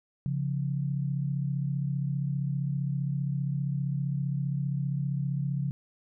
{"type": "tone pair together", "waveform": "sine", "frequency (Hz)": [137.91, 173.1], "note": ["C#3", "F3"], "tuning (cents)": [-9, -15], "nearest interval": "major third", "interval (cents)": 394, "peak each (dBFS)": [-28, -33], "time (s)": [0.26, 5.71], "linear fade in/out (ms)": 0, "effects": []}